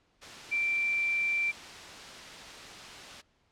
sine tone in noise, 2349 Hz, D7, in tune, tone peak -26 dBFS, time 0.51-1.52 s, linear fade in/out 20 ms, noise white, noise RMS -44 dBFS, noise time 0.21-3.22 s, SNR +15 dB, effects pink hiss -70 dBFS RMS until 3.51 s + low-pass 5000 Hz 12 dB/octave

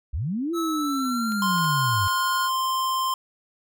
sine linear two-way sweep, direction up then down, 52.8 to 344.6 to 90.4 Hz, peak -24 dBFS, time 0.13-2.08 s, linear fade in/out 10 ms, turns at 0.53 s
square tone with pitch glide, 1300 to 1425.9 Hz, E6 to F6, -24 to +36 cents, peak -28 dBFS, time 0.53-2.5 s, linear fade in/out 50 ms, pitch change +160 cents, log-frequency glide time 0.72-1.6 s
clicks, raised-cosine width 0.2 ms, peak -25 dBFS, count 4, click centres 1.321 / 1.583 / 1.645 / 2.081 s
square tone, 1046.5 Hz, C6, in tune, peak -23 dBFS, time 1.42-3.14 s, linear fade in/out 2 ms
effects none

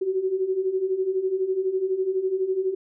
sine beating tone pair, 368.9 / 380.9 Hz, F#4 / G4, -5 / -50 cents, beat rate 12 Hz, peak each -28 / -23 dBFS, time 0.01-2.75 s, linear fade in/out 10 ms, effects none

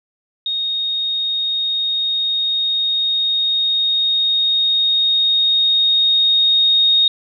sine tone with level ramp, 3722 Hz, A#7, 3 cents flat, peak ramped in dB -18 to -10 dBFS, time 0.46-7.08 s, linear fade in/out 2 ms, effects none

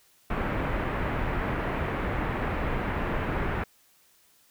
pink low-pass noise, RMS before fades -29 dBFS, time 0.3-3.64 s, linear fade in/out 5 ms, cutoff 2200 Hz, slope 24 dB/octave, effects white hiss -62 dBFS RMS until 4.5 s

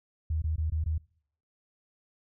sine tone bursts, 78.8 Hz, D#2, 23 cents sharp, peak -26 dBFS, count 5, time 0.3-0.98 s, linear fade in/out 5 ms, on 120 ms, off 20 ms, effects noise-tail reverb RT60 0.6 s tail -24 dB re dry

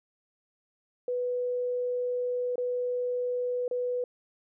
sine tone with dropouts, 493.9 Hz, B4, in tune, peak -27 dBFS, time 1.08-4.04 s, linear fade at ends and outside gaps 2 ms, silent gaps 2.557-2.58 / 3.68-3.711 s, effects none

